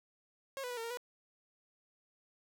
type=tone with pitch steps; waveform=sawtooth; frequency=543 / 494.6 / 488.5 / 455.5 / 463.9 / 490.3 Hz; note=C#5 / B4 / B4 / A#4 / A#4 / B4; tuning=-36 / +3 / -19 / -40 / -8 / -13 cents; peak=-35 dBFS; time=0.57-0.972 s; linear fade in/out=0 ms; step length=67 ms; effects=none